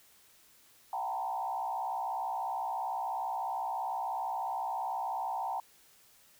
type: tone with frequency modulation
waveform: sine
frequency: 838 Hz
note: G#5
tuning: 15 cents sharp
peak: -32 dBFS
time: 0.93-5.6 s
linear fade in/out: 2 ms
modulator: 63 Hz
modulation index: 1.9
effects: white hiss -62 dBFS RMS until 6.39 s